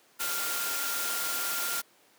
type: tone in noise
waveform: sine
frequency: 1396.9 Hz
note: F6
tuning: in tune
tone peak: -36 dBFS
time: 0.19-1.82 s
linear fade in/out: 20 ms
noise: white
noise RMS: -32 dBFS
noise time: 0.19-1.82 s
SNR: -7 dB
effects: pink hiss -61 dBFS RMS until 2.18 s + high-pass 300 Hz 12 dB/octave